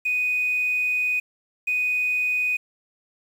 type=tone pair in turn; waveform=triangle; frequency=2489 / 2489 Hz; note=D#7 / D#7; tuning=0 / 0 cents; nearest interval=unison; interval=0 cents; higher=neither; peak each=-17 dBFS; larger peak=neither; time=0.05-1.2 / 1.67-2.57 s; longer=first; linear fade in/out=10 ms; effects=tanh soft clip ceiling -18 dBFS + 8-bit